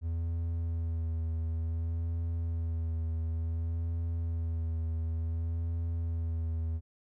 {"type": "tone with vibrato", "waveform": "triangle", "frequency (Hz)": 82.41, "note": "E2", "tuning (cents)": 0, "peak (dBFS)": -28, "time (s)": [0.01, 6.81], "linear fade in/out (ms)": 50, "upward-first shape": "sine", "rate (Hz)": 0.56, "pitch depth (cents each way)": 25, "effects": []}